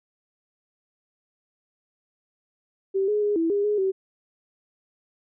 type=tone with pitch steps; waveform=sine; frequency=387.7 / 419.4 / 413.9 / 329.2 / 405.8 / 417.8 / 382.8 Hz; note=G4 / G#4 / G#4 / E4 / G#4 / G#4 / G4; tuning=-19 / +17 / -6 / -2 / -40 / +10 / -41 cents; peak=-20 dBFS; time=2.94-3.92 s; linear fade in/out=20 ms; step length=140 ms; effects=none